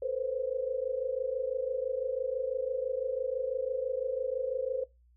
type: tone cluster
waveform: sine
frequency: 449.1 / 504 / 530 Hz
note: A4 / B4 / C5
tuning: +35 / +35 / +22 cents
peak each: -38 / -33 / -33 dBFS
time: 0.02-4.84 s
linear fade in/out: 5 ms
effects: noise-tail reverb RT60 0.2 s tail -19 dB re dry + added 60 Hz sine -60 dBFS peak until 5.16 s